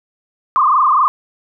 sine tone with frequency modulation, 1131 Hz, C#6, 34 cents sharp, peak -9 dBFS, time 0.56-1.08 s, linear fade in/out 0 ms, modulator 24 Hz, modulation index 4.4, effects none

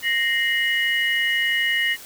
sine tone cluster, 1859 / 2091 / 2916 Hz, A#6 / C7 / F#7, -5 / -2 / -26 cents, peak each -21 / -25 / -24 dBFS, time 0.02-1.97 s, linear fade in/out 50 ms, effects white hiss -41 dBFS RMS until 2.05 s

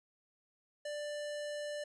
square tone, 590 Hz, D5, 8 cents sharp, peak -39 dBFS, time 0.85-1.84 s, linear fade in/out 5 ms, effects resampled to 22050 Hz

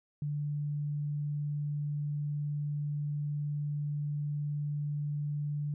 sine tone, 146.83 Hz, D3, in tune, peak -31 dBFS, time 0.22-5.74 s, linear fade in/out 2 ms, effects none

